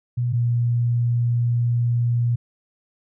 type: tone pair in turn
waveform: sine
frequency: 121.7 / 119.4 Hz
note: B2 / A#2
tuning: -25 / +42 cents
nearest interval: unison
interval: 33 cents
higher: first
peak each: -19 / -17 dBFS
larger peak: second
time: 0.17-0.33 / 0.33-2.36 s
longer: second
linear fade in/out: 10 ms
effects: none